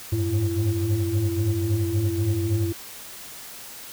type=tone cluster; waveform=sine; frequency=94 / 102.7 / 106.4 / 336.4 Hz; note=F#2 / G#2 / G#2 / E4; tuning=+28 / -19 / +42 / +35 cents; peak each=-25 dBFS; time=0.12-2.73 s; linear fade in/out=10 ms; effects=tanh soft clip ceiling -15 dBFS + white hiss -40 dBFS RMS until 3.92 s